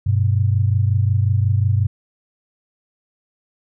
sine tone pair together, 97.92 / 123.47 Hz, G2 / B2, -1 / 0 cents, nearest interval major third, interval 401 cents, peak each -15 / -19 dBFS, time 0.06-1.87 s, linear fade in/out 10 ms, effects none

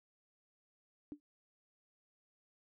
sine tone with exponential decay, 293.7 Hz, D4, in tune, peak -38 dBFS, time 1.12-1.2 s, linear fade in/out 0 ms, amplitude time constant 16 ms, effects none

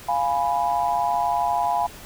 sine chord, F diminished, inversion none, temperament equal, 698.5 / 830.6 / 987.8 Hz, F5 / Ab5 / Cb6, 0 / 0 / 0 cents, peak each -24 / -23 / -25 dBFS, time 0.08-1.87 s, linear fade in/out 10 ms, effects pink hiss -42 dBFS RMS until 2.05 s

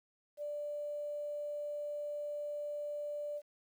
sine tone with quantisation, 588 Hz, D5, 2 cents sharp, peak -37 dBFS, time 0.37-3.42 s, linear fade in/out 50 ms, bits 11, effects none

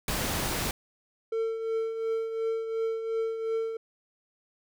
pink noise, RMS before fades -30 dBFS, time 0.08-0.71 s, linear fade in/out 2 ms
triangle tone with tremolo, 449.7 Hz, A4, 38 cents sharp, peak -23 dBFS, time 1.32-3.77 s, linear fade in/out 5 ms, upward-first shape triangle, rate 2.8 Hz, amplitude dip 60%
effects none

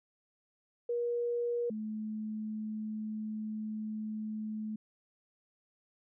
sine tone pair in turn, 477.2 / 215.7 Hz, A#4 / A3, +41 / -34 cents, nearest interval octave + major second, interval 1375 cents, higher first, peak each -30 / -35 dBFS, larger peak first, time 0.89-1.7 / 1.7-4.76 s, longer second, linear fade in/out 5 ms, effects none

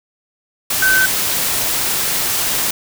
sine tone in noise, 1531 Hz, G6, 41 cents flat, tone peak -11 dBFS, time 0.82-1.06 s, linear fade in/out 5 ms, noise white, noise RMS -18 dBFS, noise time 0.7-2.71 s, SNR +4 dB, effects none

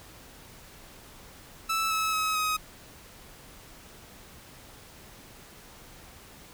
sawtooth tone with pitch steps, 1315 / 1296.9 / 1279 / 1261.4 Hz, E6 / E6 / D#6 / D#6, -5 / -29 / +47 / +23 cents, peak -22 dBFS, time 1.69-2.57 s, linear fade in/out 10 ms, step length 220 ms, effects pink hiss -50 dBFS RMS until 6.53 s

